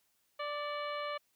harmonic tone with a mistuned harmonic, 587.3 Hz, D5, in tune, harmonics 1 / 2 / 3 / 4 / 5 / 6 / 7, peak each -39 / -39 / -47 / -46 / -48 / -54 / -53 dBFS, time 0.39-1.18 s, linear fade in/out 10 ms, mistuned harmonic 4, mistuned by -41 cents, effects white hiss -75 dBFS RMS until 1.35 s

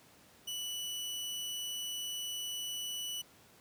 sawtooth tone, 2960 Hz, F#7, in tune, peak -34 dBFS, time 0.47-3.22 s, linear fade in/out 10 ms, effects pink hiss -61 dBFS RMS until 3.6 s + high-pass 100 Hz 12 dB/octave

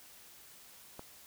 click, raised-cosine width 1 ms, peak -30 dBFS, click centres 0.994 s, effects white hiss -56 dBFS RMS until 1.26 s

